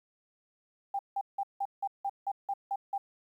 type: tone bursts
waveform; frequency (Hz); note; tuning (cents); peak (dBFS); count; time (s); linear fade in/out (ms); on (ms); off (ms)
sine; 794; G5; +22; -29; 10; 0.94-2.98; 5; 51; 170
effects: 11-bit

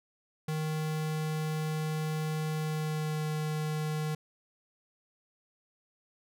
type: tone with pitch glide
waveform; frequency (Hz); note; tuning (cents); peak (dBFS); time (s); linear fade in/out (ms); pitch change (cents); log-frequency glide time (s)
square; 155.6 to 153.9; D#3 to D#3; 0 to -19; -31; 0.48-4.15; 5; -19; 2.5-3.25
effects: none

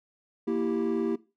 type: chord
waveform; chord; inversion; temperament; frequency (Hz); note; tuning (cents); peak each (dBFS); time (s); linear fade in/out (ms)
triangle; E diminished; second; equal; 233.1 / 329.6 / 392; Bb3 / E4 / G4; 0 / 0 / 0; -27; 0.47-1.16; 10
effects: noise-tail reverb RT60 0.3 s tail -20 dB re dry + tanh soft clip ceiling -17 dBFS

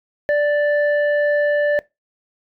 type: tone pair together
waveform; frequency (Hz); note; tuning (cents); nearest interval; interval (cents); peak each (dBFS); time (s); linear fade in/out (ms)
sine; 587.3 / 1760; D5 / A6; 0 / 0; octave + perfect fifth; 1900; -14 / -21; 0.29-1.79; 0
effects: noise-tail reverb RT60 0.2 s tail -22 dB re dry + tanh soft clip ceiling -9 dBFS

